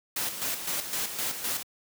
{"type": "noise with tremolo", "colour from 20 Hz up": "white", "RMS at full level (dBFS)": -30, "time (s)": [0.16, 1.63], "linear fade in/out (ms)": 5, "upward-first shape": "square", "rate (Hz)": 3.9, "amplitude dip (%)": 55, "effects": ["high-pass 100 Hz 12 dB/octave"]}